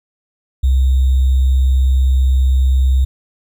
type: tone with sample-and-hold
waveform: sine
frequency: 65.41 Hz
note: C2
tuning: in tune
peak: -9 dBFS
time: 0.63-3.05 s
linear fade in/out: 10 ms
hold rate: 3675 Hz
effects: none